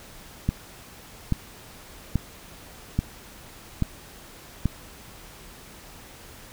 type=click train; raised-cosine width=5 ms; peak=-9 dBFS; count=6; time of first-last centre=0.49-4.657 s; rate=1.2 Hz; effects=pink hiss -46 dBFS RMS until 6.52 s